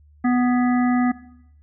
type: harmonic tone with a mistuned harmonic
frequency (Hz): 247.5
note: B3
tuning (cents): +4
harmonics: 1 / 3 / 5 / 7 / 8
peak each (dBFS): -16 / -26 / -30 / -33 / -34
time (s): 0.24-1.12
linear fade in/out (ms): 10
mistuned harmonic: 7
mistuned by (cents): -46
effects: noise-tail reverb RT60 0.8 s tail -18 dB re dry + added 74 Hz sine -49 dBFS peak until 1.62 s